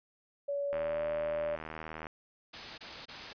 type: tone with pitch glide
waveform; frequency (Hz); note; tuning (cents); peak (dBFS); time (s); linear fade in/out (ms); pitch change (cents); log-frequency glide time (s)
sine; 567 to 589; C#5 to D5; +39 to +5; -31; 0.48-1.56; 10; +66; 0.7-1.03
type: click train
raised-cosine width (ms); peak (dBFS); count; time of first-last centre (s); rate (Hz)
0.5; -26; 107; 0.73-2.068; 79.2
type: noise bursts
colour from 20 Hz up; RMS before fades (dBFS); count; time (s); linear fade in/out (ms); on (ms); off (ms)
white; -42; 3; 2.53-3.332; 10; 250; 26
effects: resampled to 11025 Hz